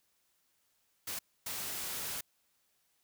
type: noise bursts at uneven times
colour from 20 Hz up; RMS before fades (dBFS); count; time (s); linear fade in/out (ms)
white; -39; 2; 1.07-1.19 / 1.46-2.21; 5
effects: white hiss -75 dBFS RMS until 3.03 s